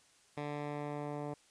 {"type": "tone with low-pass filter sweep", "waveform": "10% pulse", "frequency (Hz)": 146.83, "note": "D3", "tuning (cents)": 0, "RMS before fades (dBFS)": -40, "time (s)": [0.37, 1.34], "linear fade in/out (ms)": 5, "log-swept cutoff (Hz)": [3000, 970], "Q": 0.75, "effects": ["white hiss -66 dBFS RMS until 1.5 s", "resampled to 22050 Hz"]}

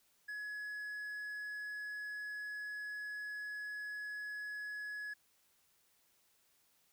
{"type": "tone", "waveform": "triangle", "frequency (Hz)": 1688, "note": "G#6", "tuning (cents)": 28, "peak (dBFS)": -39, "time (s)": [0.28, 5.14], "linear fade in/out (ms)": 10, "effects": ["white hiss -73 dBFS RMS until 6.92 s"]}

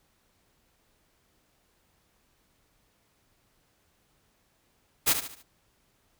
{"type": "noise with echo", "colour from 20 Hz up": "white", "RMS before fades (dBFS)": -22, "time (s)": [5.06, 5.14], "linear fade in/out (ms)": 20, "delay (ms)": 73, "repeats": 4, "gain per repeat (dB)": -8, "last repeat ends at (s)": 5.432, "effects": ["pink hiss -69 dBFS RMS until 6.19 s"]}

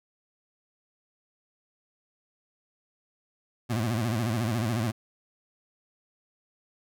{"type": "tone with vibrato", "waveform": "25% pulse", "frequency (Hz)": 113.9, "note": "A#2", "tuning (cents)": -40, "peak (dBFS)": -22, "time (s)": [3.69, 4.92], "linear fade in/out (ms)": 20, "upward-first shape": "sine", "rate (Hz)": 14, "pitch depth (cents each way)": 140, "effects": []}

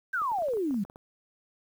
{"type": "exponential sweep", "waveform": "sine", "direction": "down", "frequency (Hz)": [1612, 185], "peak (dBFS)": -26, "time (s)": [0.13, 0.84], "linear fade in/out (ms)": 10}
{"type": "clicks", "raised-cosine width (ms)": 1, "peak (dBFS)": -33, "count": 12, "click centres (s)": [0.218, 0.318, 0.386, 0.422, 0.485, 0.536, 0.571, 0.709, 0.743, 0.85, 0.899, 0.959]}
{"effects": ["9-bit"]}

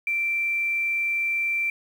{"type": "tone with quantisation", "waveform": "sine", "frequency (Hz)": 2349, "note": "D7", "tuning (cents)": 0, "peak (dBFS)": -22, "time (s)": [0.07, 1.7], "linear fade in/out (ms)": 2, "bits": 8, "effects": []}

